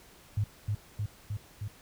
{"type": "tone with echo", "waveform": "sine", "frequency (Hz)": 103.83, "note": "G#2", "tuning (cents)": 0, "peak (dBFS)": -25, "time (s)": [0.37, 0.44], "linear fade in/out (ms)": 5, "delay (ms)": 310, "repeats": 4, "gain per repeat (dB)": -2, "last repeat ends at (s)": 1.68, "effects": ["pink hiss -56 dBFS RMS until 1.81 s"]}